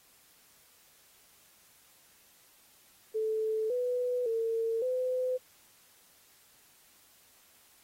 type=tone with pitch steps; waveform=sine; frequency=437.6 / 495.2 / 453.7 / 508 Hz; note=A4 / B4 / A#4 / B4; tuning=-9 / +5 / -47 / +49 cents; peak=-28 dBFS; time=3.14-5.38 s; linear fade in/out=20 ms; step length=560 ms; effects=white hiss -62 dBFS RMS until 7.83 s + AAC 48 kbps